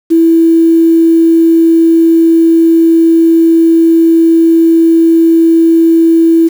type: tone with quantisation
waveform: sine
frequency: 329.6 Hz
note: E4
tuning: in tune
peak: -3 dBFS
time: 0.1-6.49 s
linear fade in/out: 20 ms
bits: 5
effects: none